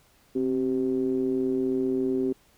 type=ring-modulated tone; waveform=triangle; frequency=61.5 Hz; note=B1; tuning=7 cents flat; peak=-18 dBFS; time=0.35-2.33 s; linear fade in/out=10 ms; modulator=325 Hz; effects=pink hiss -61 dBFS RMS until 2.57 s